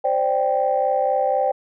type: chord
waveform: sine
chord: C suspended second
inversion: none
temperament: equal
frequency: 523.3 / 587.3 / 784 Hz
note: C5 / D5 / G5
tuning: 0 / 0 / 0 cents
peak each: -21 / -22 / -20 dBFS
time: 0.04-1.52 s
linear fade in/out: 10 ms
effects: tanh soft clip ceiling -8 dBFS